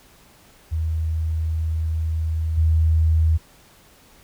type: tone with level steps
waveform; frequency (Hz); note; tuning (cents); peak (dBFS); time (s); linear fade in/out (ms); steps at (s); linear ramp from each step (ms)
sine; 80.1; E2; -49; -20 / -14; 0.71-3.38; 20; 2.57; 10
effects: pink hiss -52 dBFS RMS until 4.23 s